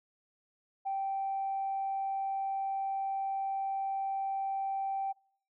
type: tone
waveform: sine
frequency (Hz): 780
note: G5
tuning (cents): -9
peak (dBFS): -30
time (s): 0.85-5.13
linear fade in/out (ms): 20
effects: noise-tail reverb RT60 0.6 s tail -25 dB re dry + tanh soft clip ceiling -26 dBFS